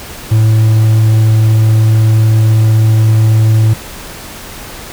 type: tone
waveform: triangle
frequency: 110 Hz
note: A2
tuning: in tune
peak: -3 dBFS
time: 0.31-3.74 s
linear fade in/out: 10 ms
effects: pink hiss -28 dBFS RMS until 4.92 s